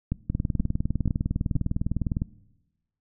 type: two click trains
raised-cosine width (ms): 5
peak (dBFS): -13 / -13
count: 4 / 39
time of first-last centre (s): 0.12-1.555 / 0.3-2.219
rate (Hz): 2.09 / 19.8
effects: noise-tail reverb RT60 1.0 s tail -20 dB re dry